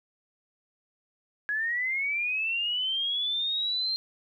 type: linear sweep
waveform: sine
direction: up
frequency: 1661.2 to 4186 Hz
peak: -26 dBFS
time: 1.49-3.96 s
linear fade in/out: 0 ms
effects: 11-bit